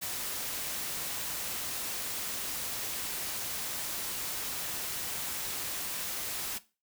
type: noise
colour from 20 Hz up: white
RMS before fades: -36 dBFS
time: 0.01-6.59 s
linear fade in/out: 20 ms
effects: noise-tail reverb RT60 0.3 s tail -17 dB re dry